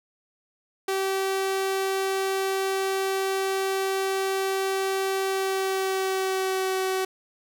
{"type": "tone with pitch glide", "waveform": "sawtooth", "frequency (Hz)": [385.5, 378], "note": ["G4", "F#4"], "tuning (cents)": [-29, 37], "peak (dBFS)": -20, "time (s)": [0.88, 7.05], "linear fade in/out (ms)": 5, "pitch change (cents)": -34, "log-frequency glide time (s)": [5.24, 6.77], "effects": []}